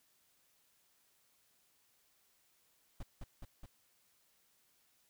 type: noise with echo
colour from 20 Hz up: brown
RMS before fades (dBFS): -42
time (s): 3-3.03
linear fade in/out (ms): 5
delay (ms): 210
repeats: 3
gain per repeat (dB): -2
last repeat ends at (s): 3.66
effects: white hiss -73 dBFS RMS until 5.09 s